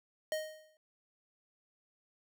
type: tone with exponential decay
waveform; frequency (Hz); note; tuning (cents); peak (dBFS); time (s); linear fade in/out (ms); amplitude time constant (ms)
square; 622.3; D#5; 0; -31; 0.32-0.77; 1; 97
effects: none